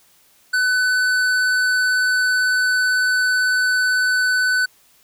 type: tone with hard clipping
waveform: triangle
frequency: 1503 Hz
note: F#6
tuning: 27 cents sharp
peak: -17 dBFS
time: 0.53-4.66 s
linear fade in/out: 10 ms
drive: 15 dB
effects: white hiss -55 dBFS RMS until 5.03 s